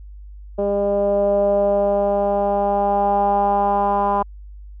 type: tone with low-pass filter sweep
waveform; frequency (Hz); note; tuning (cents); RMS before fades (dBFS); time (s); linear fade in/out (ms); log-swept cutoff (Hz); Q
10% pulse; 201.4; G3; +47; -18; 0.58-4.23; 10; 530 to 940; 5.1
effects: added 50 Hz sine -35 dBFS peak until 4.8 s